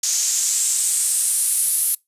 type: noise with band-pass filter sweep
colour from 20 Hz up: white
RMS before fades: -20 dBFS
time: 0.03-1.95 s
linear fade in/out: 5 ms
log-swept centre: 6400 to 11000 Hz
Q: 3.6
effects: noise-tail reverb RT60 0.2 s tail -25 dB re dry + resampled to 32000 Hz